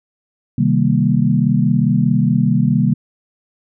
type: chord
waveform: sine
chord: C minor seventh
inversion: none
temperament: equal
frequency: 130.81 / 155.56 / 196 / 233.1 Hz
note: C3 / Eb3 / G3 / Bb3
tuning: 0 / 0 / 0 / 0 cents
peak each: -17 dBFS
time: 0.58-2.94 s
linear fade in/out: 5 ms
effects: none